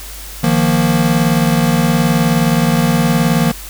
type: chord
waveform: square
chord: Eb suspended second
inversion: none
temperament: equal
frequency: 155.56 / 174.61 / 233.1 Hz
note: Eb3 / F3 / Bb3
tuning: 0 / 0 / 0 cents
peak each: -16 dBFS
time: 0.43-3.52 s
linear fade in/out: 10 ms
effects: added 50 Hz sine -31 dBFS peak until 3.69 s + white hiss -32 dBFS RMS until 3.69 s